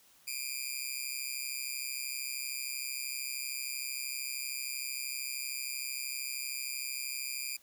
10% pulse tone with amplitude modulation, 2410 Hz, D7, 44 cents sharp, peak -23 dBFS, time 0.27-7.57 s, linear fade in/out 10 ms, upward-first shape sine, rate 133 Hz, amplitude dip 85%, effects white hiss -63 dBFS RMS until 7.62 s

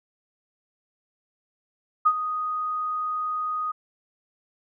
sine tone with ADSR envelope, 1244.5 Hz, D#6, in tune, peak -13 dBFS, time 2.05-3.72 s, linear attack 16 ms, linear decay 58 ms, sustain -12 dB, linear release 11 ms, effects none

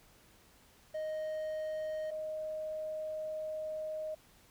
triangle / sine tone pair in turn, 622.3 / 622.3 Hz, D#5 / D#5, 0 / 0 cents, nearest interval unison, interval 0 cents, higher neither, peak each -33 / -36 dBFS, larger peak first, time 0.94-2.11 / 2.11-4.15 s, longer second, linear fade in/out 10 ms, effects pink hiss -63 dBFS RMS until 4.5 s

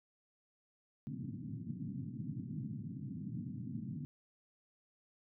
pink band-pass noise, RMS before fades -43 dBFS, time 1.07-4.05 s, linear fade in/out 0 ms, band 110 to 270 Hz, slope 48 dB/octave, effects none

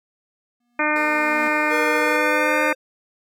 square tone with exponential growth, 240.3 Hz, B3, 47 cents flat, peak -31 dBFS, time 0.6-1.48 s, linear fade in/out 5 ms, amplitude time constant 190 ms
harmonic tone, 302.4 Hz, D#4, 49 cents flat, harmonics 1 / 2 / 3 / 4 / 5 / 6 / 7 / 8, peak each -26 / -26 / -26 / -26 / -26 / -26 / -26 / -26 dBFS, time 0.79-2.73 s, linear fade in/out 5 ms
15% pulse tone, 466.2 Hz, A#4, in tune, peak -27 dBFS, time 0.96-2.16 s, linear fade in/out 0 ms
square tone with pitch glide, 478.4 to 524.7 Hz, A#4 to C5, +45 to +5 cents, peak -24 dBFS, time 1.69-2.75 s, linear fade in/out 50 ms, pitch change +160 cents, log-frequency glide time 1.91-2.62 s
effects none

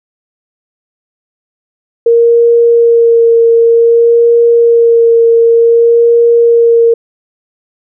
sine tone with vibrato, 465.2 Hz, A#4, 4 cents flat, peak -3 dBFS, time 2.06-6.94 s, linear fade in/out 5 ms, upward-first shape sine, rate 0.54 Hz, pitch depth 14 cents each way, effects none

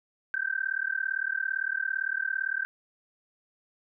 sine tone with amplitude modulation, 1559 Hz, G6, 10 cents flat, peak -23 dBFS, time 0.34-2.65 s, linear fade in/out 0 ms, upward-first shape sine, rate 37.7 Hz, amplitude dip 100%, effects none

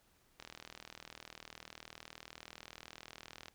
click train, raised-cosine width 0.2 ms, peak -30 dBFS, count 124, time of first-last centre 0.4-3.483 s, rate 39.9 Hz, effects pink hiss -71 dBFS RMS until 3.54 s

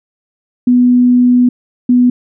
sine tone pair in turn, 246.9 / 246.9 Hz, B3 / B3, 0 / 0 cents, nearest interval unison, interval 0 cents, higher neither, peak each -5 dBFS, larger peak neither, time 0.67-1.49 / 1.89-2.1 s, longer first, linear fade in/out 5 ms, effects none

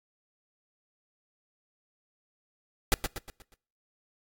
pink noise with echo, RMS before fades -22 dBFS, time 2.92-2.94 s, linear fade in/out 0 ms, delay 120 ms, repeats 5, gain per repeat -7 dB, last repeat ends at 3.54 s, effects noise-tail reverb RT60 0.6 s tail -26 dB re dry + AAC 64 kbps

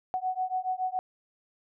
sine beating tone pair, 740 / 747.1 Hz, F#5 / F#5, 0 / +17 cents, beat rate 7.1 Hz, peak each -31 dBFS, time 0.14-0.99 s, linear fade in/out 0 ms, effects none

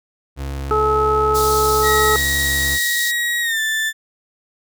35% pulse tone, 68.7 Hz, C#2, 15 cents flat, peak -22 dBFS, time 0.36-2.79 s, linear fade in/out 50 ms
harmonic tone, 429.9 Hz, A4, 40 cents flat, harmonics 1 / 2 / 3, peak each -17 / -23 / -17 dBFS, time 0.71-2.16 s, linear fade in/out 0 ms
pink high-pass noise, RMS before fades -25 dBFS, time 1.34-3.12 s, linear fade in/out 20 ms, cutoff 3800 Hz, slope 48 dB/octave
35% pulse tone with pitch glide, 1902 to 1764.4 Hz, A#6 to A6, +34 to +4 cents, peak -16 dBFS, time 1.82-3.93 s, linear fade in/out 50 ms, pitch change -130 cents, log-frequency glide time 3.41-3.6 s
effects none

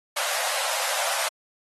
pink high-pass noise, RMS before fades -27 dBFS, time 0.16-1.29 s, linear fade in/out 10 ms, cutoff 530 Hz, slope 96 dB/octave, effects AAC 32 kbps

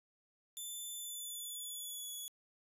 5% pulse tone with pitch glide, 3520 to 3392 Hz, A7 to G#7, 0 to +36 cents, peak -35 dBFS, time 0.57-2.28 s, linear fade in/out 0 ms, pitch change -64 cents, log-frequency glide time 0.95-2.13 s, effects resampled to 32000 Hz

